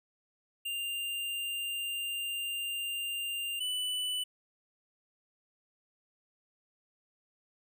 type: tone pair in turn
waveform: square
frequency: 2794 / 2983 Hz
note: F7 / F#7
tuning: 0 / +13 cents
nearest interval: minor second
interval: 113 cents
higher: second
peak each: -34 / -32 dBFS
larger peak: second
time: 0.65-3.6 / 3.6-4.24 s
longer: first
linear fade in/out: 10 ms
effects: none

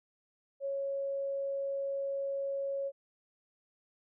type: tone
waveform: sine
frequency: 552 Hz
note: C#5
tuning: 7 cents flat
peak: -32 dBFS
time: 0.6-2.92 s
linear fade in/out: 50 ms
effects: none

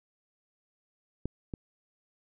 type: clicks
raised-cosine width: 3 ms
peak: -19 / -23 dBFS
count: 2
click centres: 1.256 / 1.538 s
effects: none

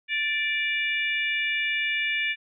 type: harmonic tone with a mistuned harmonic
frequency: 587.3 Hz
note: D5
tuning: in tune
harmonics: 3 / 4 / 5 / 6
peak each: -29 / -26 / -32 / -36 dBFS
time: 0.08-2.36 s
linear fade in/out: 50 ms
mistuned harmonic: 5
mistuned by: -29 cents
effects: none

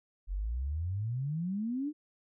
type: exponential sweep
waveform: sine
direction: up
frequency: 43.65 to 311.1 Hz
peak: -31 dBFS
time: 0.27-1.93 s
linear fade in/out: 50 ms
effects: none

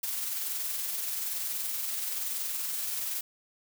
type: noise with amplitude modulation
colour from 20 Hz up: blue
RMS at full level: -32 dBFS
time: 0.03-3.21 s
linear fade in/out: 5 ms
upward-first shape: sine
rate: 21.1 Hz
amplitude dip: 30%
effects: none

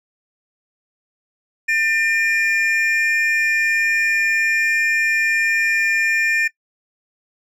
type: tone pair together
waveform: triangle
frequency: 1800.3 / 2400 Hz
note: A6 / D7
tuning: +39 / +37 cents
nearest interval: perfect fourth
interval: 498 cents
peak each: -17 dBFS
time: 1.68-6.48 s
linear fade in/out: 10 ms
effects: noise-tail reverb RT60 0.1 s tail -19 dB re dry

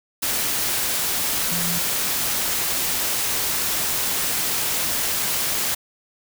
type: tone in noise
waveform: sine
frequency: 172.3 Hz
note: F3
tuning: 23 cents flat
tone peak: -28 dBFS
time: 1.51-1.79 s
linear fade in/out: 10 ms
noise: white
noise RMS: -23 dBFS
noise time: 0.22-5.75 s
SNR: -8 dB
effects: none

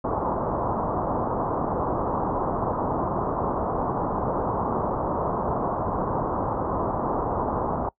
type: low-pass noise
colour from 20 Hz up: white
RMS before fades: -26 dBFS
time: 0.04-7.89 s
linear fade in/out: 5 ms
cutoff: 1100 Hz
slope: 48 dB/octave
effects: noise-tail reverb RT60 0.1 s tail -22 dB re dry

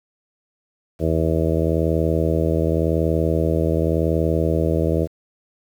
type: harmonic tone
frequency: 80.9 Hz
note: E2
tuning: 32 cents flat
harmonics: 1 / 2 / 3 / 4 / 5 / 6 / 7 / 8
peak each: -22 / -23 / -30 / -24 / -26 / -25 / -27 / -29 dBFS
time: 0.99-5.08 s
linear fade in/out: 50 ms
effects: 8-bit

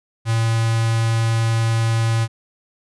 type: tone with notch filter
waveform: square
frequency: 113.8 Hz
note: A#2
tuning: 41 cents flat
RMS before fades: -18 dBFS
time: 0.25-2.28 s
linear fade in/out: 50 ms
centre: 410 Hz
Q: 0.93
effects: resampled to 24000 Hz

